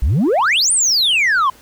sine exponential two-way sweep, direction up then down, 52 to 9397 to 1009 Hz, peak -9 dBFS, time 0.02-1.5 s, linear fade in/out 5 ms, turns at 0.72 s, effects tanh soft clip ceiling -11 dBFS + pink hiss -46 dBFS RMS until 1.61 s

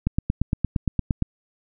click train, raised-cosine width 5 ms, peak -8 dBFS, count 11, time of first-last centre 0.07-1.223 s, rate 8.67 Hz, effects none

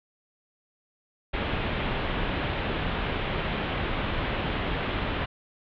pink low-pass noise, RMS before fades -29 dBFS, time 1.33-5.26 s, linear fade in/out 10 ms, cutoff 3500 Hz, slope 48 dB/octave, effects none

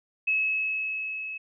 sine tone with level ramp, 2581 Hz, E7, 37 cents flat, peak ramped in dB -21 to -33 dBFS, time 0.27-1.38 s, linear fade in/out 10 ms, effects none

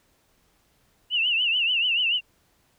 sine tone with vibrato, 2828 Hz, F7, 21 cents sharp, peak -20 dBFS, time 1.1-2.21 s, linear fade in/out 50 ms, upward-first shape triangle, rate 6.9 Hz, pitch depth 140 cents each way, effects pink hiss -65 dBFS RMS until 2.78 s

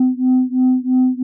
sine beating tone pair, 254.1 / 257.1 Hz, B3 / C4, +49 / -30 cents, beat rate 3 Hz, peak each -13 / -14 dBFS, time 0-1.23 s, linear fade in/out 5 ms, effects tanh soft clip ceiling -8 dBFS

